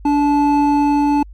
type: tone pair together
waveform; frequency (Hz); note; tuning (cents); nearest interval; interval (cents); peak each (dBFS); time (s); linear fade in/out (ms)
triangle; 289.8 / 868.4; D4 / A5; -23 / -23; octave + perfect fifth; 1900; -11 / -14; 0.05-1.23; 5
effects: added 50 Hz sine -34 dBFS peak until 1.33 s + MP3 64 kbps